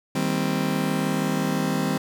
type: chord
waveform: 35% pulse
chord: C minor seventh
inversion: first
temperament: just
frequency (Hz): 156.98 / 196.22 / 235.5 / 261.6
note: Eb3 / G3 / Bb3 / C4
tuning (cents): +16 / +2 / +18 / 0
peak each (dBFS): -26 / -25 / -31 / -25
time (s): 0.15-1.98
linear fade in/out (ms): 5
effects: none